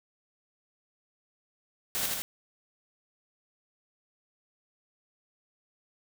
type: noise with echo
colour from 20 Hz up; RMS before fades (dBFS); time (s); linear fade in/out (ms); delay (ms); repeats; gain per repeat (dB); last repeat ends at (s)
white; -31; 1.95-2.06; 0; 80; 2; -2; 2.22
effects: none